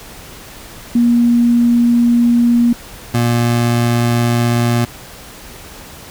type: tone pair in turn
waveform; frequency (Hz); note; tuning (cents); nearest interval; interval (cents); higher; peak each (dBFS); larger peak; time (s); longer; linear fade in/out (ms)
sine / 25% pulse; 237.8 / 118.9; A#3 / A#2; +35 / +35; octave; 1200; first; -8; neither; 0.95-2.73 / 3.14-4.85; first; 5
effects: pink hiss -35 dBFS RMS until 6.1 s